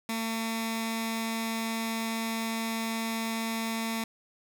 15% pulse tone with notch filter, 225.6 Hz, A3, 44 cents sharp, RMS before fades -32 dBFS, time 0.09-4.04 s, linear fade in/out 2 ms, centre 520 Hz, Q 0.64, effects none

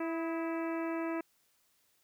harmonic tone with a mistuned harmonic, 329.6 Hz, E4, in tune, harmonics 1 / 2 / 3 / 4 / 5 / 6 / 7 / 8, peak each -34 / -40 / -44 / -46 / -48 / -50 / -51 / -52 dBFS, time 0-1.21 s, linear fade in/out 5 ms, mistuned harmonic 4, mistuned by -49 cents, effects white hiss -72 dBFS RMS until 2.03 s

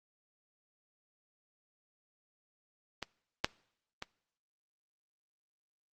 clicks, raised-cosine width 0.2 ms, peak -19 / -9 / -21 dBFS, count 3, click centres 3.027 / 3.445 / 4.024 s, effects noise-tail reverb RT60 0.7 s tail -23 dB re dry + Opus 32 kbps

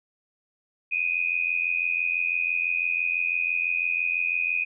sine tone with amplitude modulation, 2489 Hz, D#7, in tune, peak -19 dBFS, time 0.91-4.65 s, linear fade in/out 20 ms, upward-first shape sine, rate 86 Hz, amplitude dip 85%, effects none

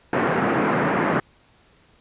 pink band-pass noise, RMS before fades -21 dBFS, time 0.13-1.2 s, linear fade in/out 2 ms, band 150 to 1900 Hz, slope 24 dB/octave, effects pink hiss -57 dBFS RMS until 2 s + resampled to 8000 Hz

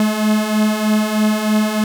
45% pulse beating tone pair, 211.8 / 215 Hz, G#3 / A3, +34 / -40 cents, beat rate 3.2 Hz, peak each -20 / -15 dBFS, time 0-1.84 s, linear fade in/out 2 ms, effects none

